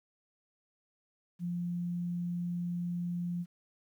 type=tone; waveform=sine; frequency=174.61 Hz; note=F3; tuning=in tune; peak=-32 dBFS; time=1.39-3.46 s; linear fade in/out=50 ms; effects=11-bit